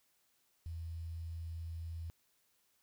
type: tone with quantisation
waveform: sine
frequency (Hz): 82.8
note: E2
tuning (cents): +8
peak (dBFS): -40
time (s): 0.66-2.1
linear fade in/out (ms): 0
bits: 11
effects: white hiss -75 dBFS RMS until 2.82 s